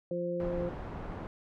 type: harmonic tone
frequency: 174.61 Hz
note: F3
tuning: in tune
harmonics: 1 / 2 / 3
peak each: -37 / -37 / -33 dBFS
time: 0.11-0.69 s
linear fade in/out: 2 ms
type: low-pass noise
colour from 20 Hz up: pink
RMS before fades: -40 dBFS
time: 0.4-1.27 s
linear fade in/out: 0 ms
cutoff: 1100 Hz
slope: 12 dB/octave
effects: none